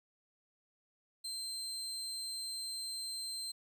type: tone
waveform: 30% pulse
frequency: 4130 Hz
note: C8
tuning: 23 cents flat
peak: -36 dBFS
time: 1.24-3.52 s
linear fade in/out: 10 ms
effects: 12-bit